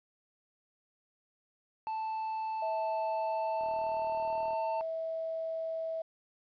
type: tone with pitch glide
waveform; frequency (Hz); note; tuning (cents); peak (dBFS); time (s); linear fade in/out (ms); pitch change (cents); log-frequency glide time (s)
triangle; 880 to 894.9; A5 to A5; 0 to +29; -31; 1.87-4.81; 0; +29; 3.06-4.51
type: tone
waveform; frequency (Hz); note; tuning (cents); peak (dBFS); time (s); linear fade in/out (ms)
sine; 650; E5; -24; -33; 2.62-6.02; 5
type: click train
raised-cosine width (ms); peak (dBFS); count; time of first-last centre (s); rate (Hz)
1; -37; 37; 3.61-4.533; 39
effects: resampled to 11025 Hz + 11-bit